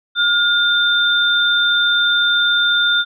sine tone pair together, 1422 / 3583 Hz, F6 / A7, +31 / +31 cents, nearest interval octave + major third, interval 1600 cents, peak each -15 dBFS, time 0.15-3.05 s, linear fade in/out 50 ms, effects none

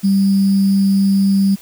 sine tone with sample-and-hold, 196 Hz, G3, in tune, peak -10 dBFS, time 0.03-1.56 s, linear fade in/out 20 ms, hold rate 4900 Hz, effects white hiss -42 dBFS RMS until 1.61 s

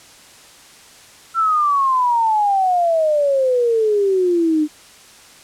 sine exponential sweep, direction down, 1361 to 297.6 Hz, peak -13 dBFS, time 1.34-4.68 s, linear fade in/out 50 ms, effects white hiss -44 dBFS RMS until 5.43 s + low-pass 9000 Hz 12 dB/octave

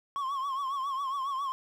triangle tone with vibrato, 1090 Hz, C#6, 29 cents flat, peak -28 dBFS, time 0.16-1.52 s, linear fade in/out 0 ms, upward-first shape triangle, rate 7.3 Hz, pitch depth 99 cents each way, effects 10-bit

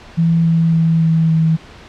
sine tone with pitch steps, 166.1 / 164.76 / 163.44 / 162.12 / 160.81 Hz, E3 / E3 / E3 / E3 / E3, +13 / -1 / -14 / -29 / -43 cents, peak -10 dBFS, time 0.17-1.57 s, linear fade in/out 20 ms, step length 280 ms, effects pink hiss -39 dBFS RMS until 1.88 s + low-pass 4000 Hz 12 dB/octave

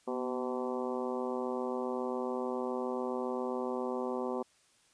harmonic tone with a mistuned harmonic, 127.2 Hz, C3, 48 cents flat, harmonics 2 / 3 / 4 / 5 / 6 / 7 / 8 / 9, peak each -38 / -37 / -38 / -45 / -44 / -44 / -45 / -47 dBFS, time 0.07-4.43 s, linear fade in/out 10 ms, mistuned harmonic 2, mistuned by -54 cents, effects white hiss -67 dBFS RMS until 4.93 s + resampled to 22050 Hz

